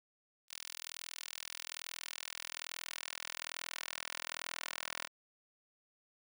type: tone with high-pass filter sweep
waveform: 10% pulse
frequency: 41.16 Hz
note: E1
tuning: 2 cents flat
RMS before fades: -45 dBFS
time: 0.48-5.09 s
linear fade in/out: 50 ms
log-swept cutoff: 3600 to 1400 Hz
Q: 0.74
effects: none